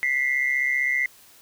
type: tone pair together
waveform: sine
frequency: 1975.5 / 2111 Hz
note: B6 / C7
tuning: 0 / +15 cents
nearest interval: minor second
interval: 115 cents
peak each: -22 / -23 dBFS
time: 0.03-1.06 s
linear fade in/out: 0 ms
effects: tanh soft clip ceiling -13 dBFS + white hiss -52 dBFS RMS until 1.41 s